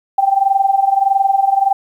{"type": "tone with amplitude modulation", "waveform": "sine", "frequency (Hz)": 784, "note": "G5", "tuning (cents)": 0, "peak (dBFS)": -7, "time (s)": [0.18, 1.73], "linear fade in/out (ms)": 5, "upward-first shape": "sine", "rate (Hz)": 21.6, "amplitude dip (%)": 80, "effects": ["8-bit"]}